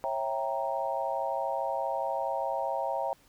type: chord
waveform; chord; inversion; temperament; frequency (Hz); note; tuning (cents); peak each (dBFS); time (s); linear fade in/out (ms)
sine; C# diminished seventh; none; equal with one note detuned; 546.7 / 659.3 / 784 / 932.3; C#5 / E5 / G5 / Bb5; -24 / 0 / 0 / 0; -34; 0.04-3.13; 0
effects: pink hiss -62 dBFS RMS until 3.28 s